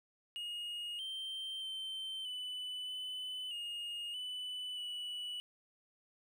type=tone with pitch steps; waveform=triangle; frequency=2867 / 3134 / 3105 / 2993 / 3011 / 2852 / 2990 / 2951 Hz; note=F7 / G7 / G7 / F#7 / F#7 / F7 / F#7 / F#7; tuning=+45 / -1 / -17 / +19 / +30 / +36 / +17 / -5 cents; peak=-38 dBFS; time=0.36-5.4 s; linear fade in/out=0 ms; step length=630 ms; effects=none